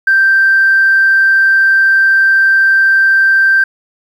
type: tone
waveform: sine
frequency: 1568 Hz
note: G6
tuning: in tune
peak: -5 dBFS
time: 0.07-3.64 s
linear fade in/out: 5 ms
effects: tanh soft clip ceiling -1 dBFS + 7-bit